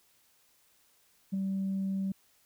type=tone with ADSR envelope; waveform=sine; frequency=193.2 Hz; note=G3; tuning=25 cents flat; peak=-25 dBFS; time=1.32-2.12 s; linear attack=20 ms; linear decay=9 ms; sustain=-3 dB; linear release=4 ms; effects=tanh soft clip ceiling -26 dBFS + white hiss -67 dBFS RMS until 2.45 s